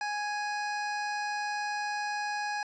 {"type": "tone", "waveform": "25% pulse", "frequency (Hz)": 830.6, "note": "G#5", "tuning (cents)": 0, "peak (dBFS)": -27, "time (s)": [0.01, 2.63], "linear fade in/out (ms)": 2, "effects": ["resampled to 16000 Hz", "10-bit"]}